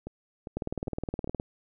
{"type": "two click trains", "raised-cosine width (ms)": 2, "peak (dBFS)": [-24, -18], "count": [4, 17], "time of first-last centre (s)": [[0.07, 1.275], [0.57, 1.399]], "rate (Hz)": [2.49, 19.3], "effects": []}